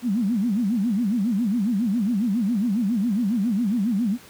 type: tone with vibrato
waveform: sine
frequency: 217.3 Hz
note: A3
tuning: 21 cents flat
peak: -19 dBFS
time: 0.02-4.18 s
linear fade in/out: 50 ms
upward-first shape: sine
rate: 7.3 Hz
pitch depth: 240 cents each way
effects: pink hiss -47 dBFS RMS until 4.29 s + high-pass 100 Hz 12 dB/octave